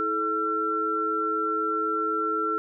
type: tone cluster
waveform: sine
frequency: 324.1 / 432.1 / 1352 Hz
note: E4 / A4 / E6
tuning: -29 / -31 / +43 cents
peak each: -32 / -30 / -25 dBFS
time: 0-2.58 s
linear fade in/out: 0 ms
effects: none